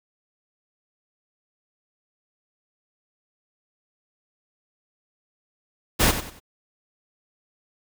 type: noise with echo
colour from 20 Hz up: pink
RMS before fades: -18 dBFS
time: 5.99-6.12 s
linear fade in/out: 20 ms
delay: 94 ms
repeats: 3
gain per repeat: -10 dB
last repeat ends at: 6.402 s
effects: none